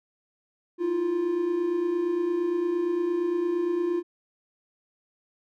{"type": "tone pair together", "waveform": "triangle", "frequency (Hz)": [320.5, 349.2], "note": ["E4", "F4"], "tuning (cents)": [-49, 0], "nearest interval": "minor second", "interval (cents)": 149, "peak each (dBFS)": [-30, -22], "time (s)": [0.78, 4.03], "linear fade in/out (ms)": 50, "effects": []}